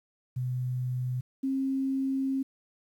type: tone pair in turn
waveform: sine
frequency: 126.2 / 268.1 Hz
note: B2 / C4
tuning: +38 / +42 cents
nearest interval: octave + minor second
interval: 1304 cents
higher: second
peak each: -28 / -26 dBFS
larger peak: second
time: 0.36-1.21 / 1.43-2.43 s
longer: second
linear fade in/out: 10 ms
effects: 10-bit